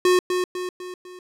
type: tone with echo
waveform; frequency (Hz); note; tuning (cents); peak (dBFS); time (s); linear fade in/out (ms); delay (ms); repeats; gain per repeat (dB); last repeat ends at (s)
square; 363.3; F#4; -32; -15; 0.05-0.19; 2; 250; 4; -6; 1.19
effects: low-pass 11000 Hz 12 dB/octave